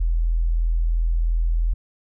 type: tone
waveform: sine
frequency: 41.47 Hz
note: E1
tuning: 11 cents sharp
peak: -17 dBFS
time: 0-1.74 s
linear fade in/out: 10 ms
effects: none